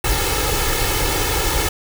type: noise with comb filter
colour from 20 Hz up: pink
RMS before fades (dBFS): -19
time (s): 0.04-1.69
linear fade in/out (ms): 5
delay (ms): 2.3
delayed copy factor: +0.85
effects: none